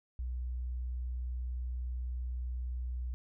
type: tone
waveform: sine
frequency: 61.74 Hz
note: B1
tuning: in tune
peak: -34 dBFS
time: 0.19-3.14 s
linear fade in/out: 0 ms
effects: none